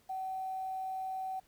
sine tone with quantisation, 758 Hz, F#5, 42 cents sharp, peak -35 dBFS, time 0.09-1.4 s, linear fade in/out 10 ms, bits 10, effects pink hiss -68 dBFS RMS until 1.47 s

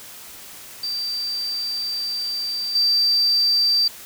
sine tone with level steps, 4670 Hz, D8, 11 cents flat, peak -23 / -14 dBFS, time 0.83-3.88 s, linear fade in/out 5 ms, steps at 2.75 s, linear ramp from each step 5 ms, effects tanh soft clip ceiling -11 dBFS + white hiss -40 dBFS RMS until 4.05 s

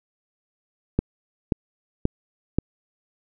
click train, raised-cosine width 3 ms, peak -6 dBFS, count 4, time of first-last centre 0.99-2.586 s, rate 1.88 Hz, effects none

